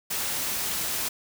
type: noise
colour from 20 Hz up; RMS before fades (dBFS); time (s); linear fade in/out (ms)
white; -29; 0.1-1.09; 10
effects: none